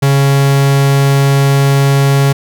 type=tone; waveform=45% pulse; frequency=138.59 Hz; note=C#3; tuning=in tune; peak=-7 dBFS; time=0.02-2.33 s; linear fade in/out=10 ms; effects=none